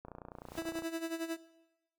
click train, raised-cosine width 1 ms, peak -32 dBFS, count 24, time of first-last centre 0.05-0.822 s, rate 29.8 Hz
pink noise with exponential growth, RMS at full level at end -47 dBFS, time 0.31-0.59 s, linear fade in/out 5 ms, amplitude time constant 59 ms
30% pulse tone with tremolo, 328.7 Hz, E4, 5 cents flat, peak -31 dBFS, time 0.57-1.37 s, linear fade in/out 10 ms, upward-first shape sine, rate 11 Hz, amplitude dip 75%
effects noise-tail reverb RT60 1.0 s tail -18 dB re dry

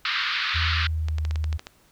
pink band-pass noise, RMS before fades -26 dBFS, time 0.05-0.87 s, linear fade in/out 2 ms, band 1200 to 4500 Hz, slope 48 dB/octave
sine tone with pitch glide, 81.4 to 77.63 Hz, E2 to D#2, -21 to -3 cents, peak -23 dBFS, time 0.54-1.58 s, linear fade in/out 20 ms, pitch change -82 cents, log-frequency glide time 0.71-1.17 s
clicks, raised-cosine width 0.2 ms, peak -18 dBFS, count 9, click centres 1.085 / 1.184 / 1.251 / 1.31 / 1.358 / 1.442 / 1.528 / 1.594 / 1.669 s
effects pink hiss -59 dBFS RMS until 1.91 s

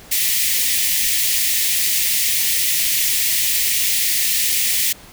white high-pass noise, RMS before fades -18 dBFS, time 0.11-4.93 s, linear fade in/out 10 ms, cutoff 1800 Hz, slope 96 dB/octave, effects pink hiss -42 dBFS RMS until 5.12 s

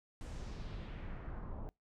brown noise with low-pass filter sweep, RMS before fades -44 dBFS, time 0.21-1.69 s, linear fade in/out 0 ms, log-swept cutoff 9400 to 790 Hz, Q 1.7, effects noise-tail reverb RT60 0.2 s tail -25 dB re dry

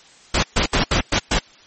pink noise bursts at uneven times, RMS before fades -17 dBFS, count 6, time 0.34-0.43 / 0.56-0.66 / 0.73-0.84 / 0.91-1.01 / 1.12-1.19 / 1.31-1.39 s, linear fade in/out 5 ms, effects white hiss -48 dBFS RMS until 1.66 s + MP3 32 kbps

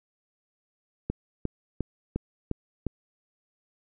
click train, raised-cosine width 3 ms, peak -15 dBFS, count 6, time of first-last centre 1.1-2.867 s, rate 2.83 Hz, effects none

